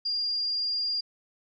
sine tone, 4807 Hz, D8, 39 cents sharp, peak -26 dBFS, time 0.05-1.01 s, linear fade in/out 10 ms, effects none

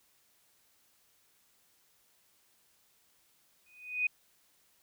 sine tone with exponential growth, 2489 Hz, D#7, in tune, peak -24 dBFS, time 3.66-4.07 s, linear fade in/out 5 ms, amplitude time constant 87 ms, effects white hiss -69 dBFS RMS until 4.82 s

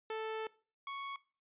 sawtooth tone pair in turn, 440 / 1108.7 Hz, A4 / C#6, 0 / 0 cents, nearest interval octave + major third, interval 1600 cents, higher second, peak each -33 / -36 dBFS, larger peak first, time 0.1-0.47 / 0.87-1.16 s, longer first, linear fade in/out 2 ms, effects noise-tail reverb RT60 0.4 s tail -21 dB re dry + resampled to 8000 Hz

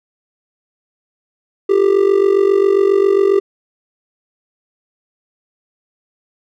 triangle tone with amplitude modulation, 394.4 Hz, G4, 11 cents sharp, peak -4 dBFS, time 1.69-3.4 s, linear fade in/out 10 ms, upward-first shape sine, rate 47.4 Hz, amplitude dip 80%, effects none

